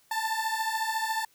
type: beating tone pair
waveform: 30% pulse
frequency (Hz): 880 / 894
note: A5 / A5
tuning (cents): 0 / +27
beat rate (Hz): 14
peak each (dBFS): -28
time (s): 0.11-1.25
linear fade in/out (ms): 5
effects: white hiss -64 dBFS RMS until 1.34 s